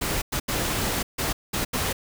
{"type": "noise bursts at uneven times", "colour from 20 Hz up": "pink", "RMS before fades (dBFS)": -26, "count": 6, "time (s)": [[0.01, 0.22], [0.32, 0.4], [0.48, 1.03], [1.18, 1.33], [1.53, 1.65], [1.73, 1.93]], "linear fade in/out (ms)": 10, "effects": []}